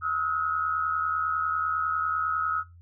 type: tone cluster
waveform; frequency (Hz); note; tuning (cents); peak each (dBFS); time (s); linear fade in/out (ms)
sine; 1280 / 1350 / 1442; D#6 / E6 / F#6; +49 / +41 / -45; -26 / -33 / -33; 0.01-2.64; 50
effects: noise-tail reverb RT60 0.2 s tail -18 dB re dry + added 86 Hz sine -48 dBFS peak until 2.81 s